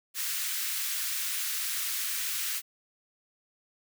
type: high-pass noise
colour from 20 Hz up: white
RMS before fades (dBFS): -32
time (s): 0.14-2.62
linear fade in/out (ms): 50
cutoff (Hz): 1400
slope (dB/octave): 24
effects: none